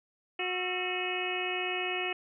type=harmonic tone with a mistuned harmonic; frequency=364.4 Hz; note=F#4; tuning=26 cents flat; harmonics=1 / 2 / 3 / 4 / 5 / 6 / 7 / 8; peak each=-36 / -38 / -47 / -44 / -41 / -39 / -35 / -38 dBFS; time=0.39-2.13 s; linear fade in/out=5 ms; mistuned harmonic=4; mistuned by=-140 cents; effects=none